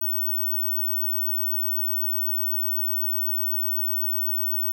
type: tone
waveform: sine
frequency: 15804 Hz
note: B9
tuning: in tune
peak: -22 dBFS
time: 0.01-4.72 s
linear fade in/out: 5 ms
effects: none